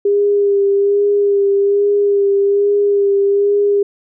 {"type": "tone with vibrato", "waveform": "sine", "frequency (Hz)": 402.8, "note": "G4", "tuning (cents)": 47, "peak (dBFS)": -10, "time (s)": [0.05, 3.83], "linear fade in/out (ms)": 5, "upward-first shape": "sine", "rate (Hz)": 1.2, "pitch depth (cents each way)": 22, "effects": []}